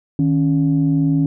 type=tone pair together; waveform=sine; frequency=155.56 / 277.2 Hz; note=D#3 / C#4; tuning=0 / 0 cents; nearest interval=minor seventh; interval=1000 cents; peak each=-15 dBFS; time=0.19-1.26 s; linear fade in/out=2 ms; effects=tanh soft clip ceiling -7 dBFS